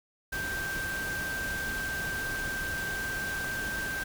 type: tone in noise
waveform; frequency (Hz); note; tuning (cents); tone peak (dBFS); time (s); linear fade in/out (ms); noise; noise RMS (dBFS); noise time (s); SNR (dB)
sine; 1569; G6; +1; -32; 0.32-4.04; 10; pink; -38; 0.32-4.04; +3
effects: none